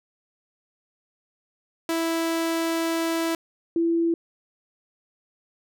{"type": "tone pair in turn", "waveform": ["sawtooth", "sine"], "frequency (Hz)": [329.6, 334.6], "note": ["E4", "E4"], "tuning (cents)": [0, 26], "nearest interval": "unison", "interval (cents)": 26, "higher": "second", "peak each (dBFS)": -19, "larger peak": "neither", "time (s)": [[1.89, 3.35], [3.76, 4.14]], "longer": "first", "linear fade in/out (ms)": 2, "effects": []}